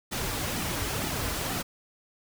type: noise with flanger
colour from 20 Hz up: pink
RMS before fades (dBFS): -31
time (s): 0.11-1.63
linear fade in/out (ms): 20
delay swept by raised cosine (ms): 1.8 to 5.6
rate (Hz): 2.1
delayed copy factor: -0.6
effects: none